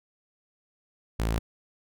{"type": "tone", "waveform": "sawtooth", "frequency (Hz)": 55.6, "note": "A1", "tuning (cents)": 19, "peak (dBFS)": -21, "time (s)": [1.19, 1.39], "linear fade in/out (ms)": 10, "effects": []}